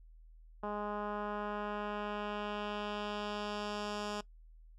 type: tone with low-pass filter sweep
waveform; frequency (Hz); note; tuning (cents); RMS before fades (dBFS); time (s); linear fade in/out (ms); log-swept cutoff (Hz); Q
10% pulse; 207.7; G#3; 0; -39; 0.63-4.21; 5; 1100 to 6400; 1.3
effects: noise-tail reverb RT60 0.1 s tail -20 dB re dry + added 40 Hz sine -54 dBFS peak until 4.78 s